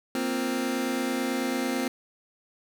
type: chord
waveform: sawtooth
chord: Bb suspended second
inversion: none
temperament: just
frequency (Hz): 233.1 / 262.2 / 349.6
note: Bb3 / C4 / F4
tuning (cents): 0 / +4 / +2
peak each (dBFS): -28 / -24 / -29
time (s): 0.15-1.88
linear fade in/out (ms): 2
effects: none